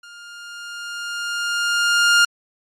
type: tone with level ramp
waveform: sawtooth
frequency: 1409 Hz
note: F6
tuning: 15 cents sharp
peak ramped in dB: -36 to -7 dBFS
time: 0.03-2.25 s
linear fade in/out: 5 ms
effects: low-pass 8000 Hz 12 dB/octave + Opus 48 kbps